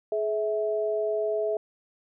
sine tone pair together, 423.8 / 652 Hz, G#4 / E5, +35 / -19 cents, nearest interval perfect fifth, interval 746 cents, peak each -27 dBFS, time 0.12-1.57 s, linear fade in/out 2 ms, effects none

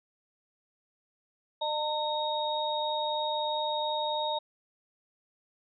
sine tone cluster, 605 / 906 / 3749 Hz, D#5 / A#5 / A#7, -49 / -50 / +9 cents, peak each -33 / -31 / -34 dBFS, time 1.61-4.39 s, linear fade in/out 10 ms, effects none

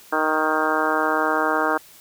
harmonic tone with a mistuned harmonic, 155.9 Hz, D#3, 4 cents sharp, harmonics 2 / 3 / 4 / 5 / 6 / 7 / 8 / 9 / 10, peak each -27 / -27 / -27 / -27 / -27 / -27 / -27 / -27 / -27 dBFS, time 0.12-1.78 s, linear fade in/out 10 ms, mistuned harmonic 10, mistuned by +28 cents, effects white hiss -48 dBFS RMS until 2 s

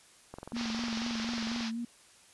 click train, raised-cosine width 1 ms, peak -28 dBFS, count 29, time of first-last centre 0.34-1.607 s, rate 22.1 Hz
sine tone with vibrato, 230.4 Hz, A#3, 20 cents flat, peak -33 dBFS, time 0.53-1.85 s, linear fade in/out 5 ms, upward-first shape sine, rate 4.1 Hz, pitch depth 54 cents each way
white band-pass noise, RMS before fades -40 dBFS, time 0.54-1.72 s, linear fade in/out 50 ms, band 660 to 5700 Hz, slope 48 dB/octave
effects white hiss -59 dBFS RMS until 2.33 s + resampled to 24000 Hz

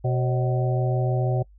harmonic tone with a mistuned harmonic, 125.4 Hz, B2, 27 cents sharp, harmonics 1 / 3 / 4 / 5 / 6, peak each -21 / -30 / -32 / -32 / -33 dBFS, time 0.04-1.43 s, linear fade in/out 10 ms, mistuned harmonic 4, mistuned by +130 cents, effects noise-tail reverb RT60 0.1 s tail -25 dB re dry + added 50 Hz sine -48 dBFS peak until 1.58 s

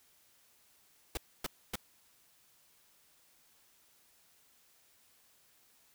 pink noise bursts, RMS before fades -36 dBFS, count 3, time 1.15-1.756 s, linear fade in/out 2 ms, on 22 ms, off 270 ms, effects white hiss -67 dBFS RMS until 5.94 s

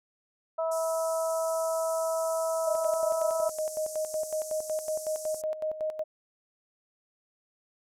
harmonic tone, 325.1 Hz, E4, 24 cents flat, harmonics 2 / 3 / 4, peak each -27 / -37 / -37 dBFS, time 0.58-3.5 s, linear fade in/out 10 ms
pink band-pass noise, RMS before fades -43 dBFS, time 0.71-5.42 s, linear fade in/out 10 ms, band 5700 to 12000 Hz, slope 48 dB/octave
sine tone with tremolo, 622.3 Hz, D#5, in tune, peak -27 dBFS, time 2.66-6.04 s, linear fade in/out 20 ms, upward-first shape square, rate 5.4 Hz, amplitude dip 70%
effects none

